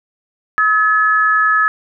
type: tone pair together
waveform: sine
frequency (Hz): 1282.6 / 1712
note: E6 / A6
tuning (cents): -48 / -48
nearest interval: perfect fourth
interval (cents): 500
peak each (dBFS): -13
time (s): 0.58-1.68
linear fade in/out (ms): 0
effects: none